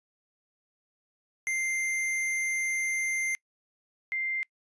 square / sine tone pair in turn, 2093 / 2093 Hz, C7 / C7, 0 / 0 cents, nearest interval unison, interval 0 cents, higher neither, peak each -28 dBFS, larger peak neither, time 1.47-3.35 / 4.12-4.43 s, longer first, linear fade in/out 0 ms, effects noise-tail reverb RT60 0.1 s tail -25 dB re dry + resampled to 24000 Hz

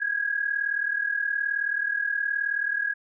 sine tone pair together, 1622.3 / 1661.2 Hz, G#6 / G#6, -41 / 0 cents, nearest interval unison, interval 41 cents, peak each -28 / -26 dBFS, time 0-2.94 s, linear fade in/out 20 ms, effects none

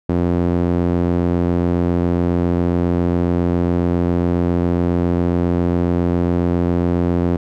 sawtooth tone with band-pass filter, 87.31 Hz, F2, in tune, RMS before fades -17 dBFS, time 0.09-7.37 s, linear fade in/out 5 ms, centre 290 Hz, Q 0.95, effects none

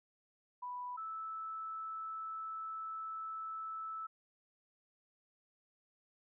sine tone pair in turn, 987.8 / 1311.7 Hz, B5 / E6, 0 / -9 cents, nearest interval perfect fourth, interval 491 cents, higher second, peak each -40 / -40 dBFS, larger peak neither, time 0.62-0.97 / 0.97-4.07 s, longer second, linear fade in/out 10 ms, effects none

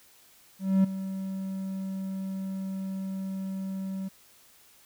triangle tone with ADSR envelope, 191.6 Hz, G3, 39 cents flat, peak -15 dBFS, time 0.59-4.09 s, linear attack 250 ms, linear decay 9 ms, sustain -14 dB, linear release 15 ms, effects white hiss -58 dBFS RMS until 4.85 s

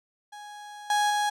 35% pulse tone with level steps, 830.6 Hz, G#5, in tune, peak -39 / -20 / -22 dBFS, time 0.32-1.3 s, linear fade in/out 10 ms, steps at 0.9 / 1.1 s, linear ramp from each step 2 ms, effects low-pass 10000 Hz 12 dB/octave

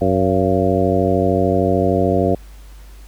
harmonic tone with a mistuned harmonic, 93.3 Hz, F#2, 15 cents sharp, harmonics 1 / 2 / 3 / 4 / 5 / 6 / 7, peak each -21 / -21 / -21 / -21 / -21 / -21 / -21 dBFS, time 0.01-2.35 s, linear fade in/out 5 ms, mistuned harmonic 7, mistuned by +78 cents, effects added 50 Hz sine -36 dBFS peak until 3.07 s + pink hiss -49 dBFS RMS until 3.07 s

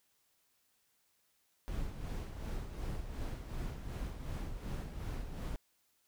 brown noise with tremolo, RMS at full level -38 dBFS, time 1.68-5.56 s, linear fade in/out 0 ms, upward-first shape sine, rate 2.7 Hz, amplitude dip 55%, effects white hiss -75 dBFS RMS until 6.07 s

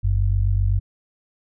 sine tone pair together, 47.75 / 95.5 Hz, G1 / G2, -45 / -45 cents, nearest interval octave, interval 1200 cents, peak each -19 dBFS, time 0.03-0.8 s, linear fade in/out 20 ms, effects none

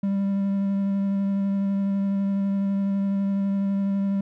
triangle tone with vibrato, 197.3 Hz, G3, 11 cents sharp, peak -19 dBFS, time 0.03-4.21 s, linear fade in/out 5 ms, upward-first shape sine, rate 12 Hz, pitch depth 12 cents each way, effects none

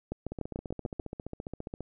two click trains, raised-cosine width 2 ms, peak -24 / -20 dBFS, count 23 / 7, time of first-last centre 0.32-1.806 / 0.12-0.998 s, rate 14.8 / 6.83 Hz, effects none

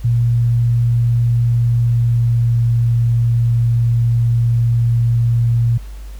sine tone with pitch glide, 118.3 to 117.35 Hz, A#2 to A#2, +26 to +12 cents, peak -11 dBFS, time 0.04-5.78 s, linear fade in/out 10 ms, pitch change -14 cents, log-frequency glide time 1.78-2.57 s, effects added 50 Hz sine -28 dBFS peak until 6.19 s + pink hiss -46 dBFS RMS until 6.19 s

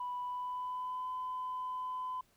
sine tone with pitch glide, 987.8 to 1012.6 Hz, B5 to B5, 0 to +43 cents, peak -35 dBFS, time 0-2.21 s, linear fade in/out 5 ms, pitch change +43 cents, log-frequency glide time 0.22-1.08 s, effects tanh soft clip ceiling -32 dBFS + pink hiss -70 dBFS RMS until 2.36 s

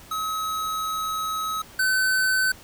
square tone pair in turn, 1280 / 1522.2 Hz, D#6 / F#6, +49 / +49 cents, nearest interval minor third, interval 300 cents, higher second, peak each -26 / -20 dBFS, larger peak second, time 0.11-1.62 / 1.79-2.52 s, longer first, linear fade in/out 5 ms, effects pink hiss -47 dBFS RMS until 2.63 s

